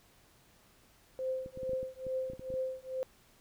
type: tone with tremolo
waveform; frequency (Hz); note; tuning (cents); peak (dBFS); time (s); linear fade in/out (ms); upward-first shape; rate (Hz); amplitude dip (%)
sine; 520; C5; -11; -30; 1.19-3.03; 0; triangle; 2.3; 100
type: clicks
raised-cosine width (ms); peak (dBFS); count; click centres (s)
3; -33; 12; 1.461 / 1.574 / 1.632 / 1.694 / 1.733 / 1.83 / 2.067 / 2.3 / 2.334 / 2.395 / 2.503 / 2.54
effects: pink hiss -64 dBFS RMS until 3.4 s